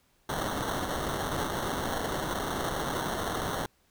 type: noise with sample-and-hold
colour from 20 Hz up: white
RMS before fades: -32 dBFS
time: 0.29-3.66 s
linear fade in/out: 2 ms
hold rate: 2450 Hz
effects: pink hiss -68 dBFS RMS until 3.9 s